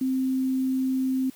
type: tone with quantisation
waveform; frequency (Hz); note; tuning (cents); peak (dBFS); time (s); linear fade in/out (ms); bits
sine; 261.6; C4; 0; -22; 0.01-1.3; 5; 8
effects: white hiss -53 dBFS RMS until 1.35 s